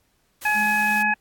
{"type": "noise", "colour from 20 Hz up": "white", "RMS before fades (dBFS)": -37, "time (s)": [0.41, 1.03], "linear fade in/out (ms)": 10}
{"type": "harmonic tone", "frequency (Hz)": 845, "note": "G#5", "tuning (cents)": 30, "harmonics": [1, 2, 3], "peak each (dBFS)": [-23, -21, -24], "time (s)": [0.45, 1.14], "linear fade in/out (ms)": 5}
{"type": "tone with tremolo", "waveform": "sine", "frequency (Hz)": 211.1, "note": "G#3", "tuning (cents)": 29, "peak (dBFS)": -28, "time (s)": [0.53, 1.15], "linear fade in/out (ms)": 50, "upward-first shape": "triangle", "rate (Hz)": 3, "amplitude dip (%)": 25}
{"effects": ["pink hiss -66 dBFS RMS until 1.2 s", "AAC 64 kbps"]}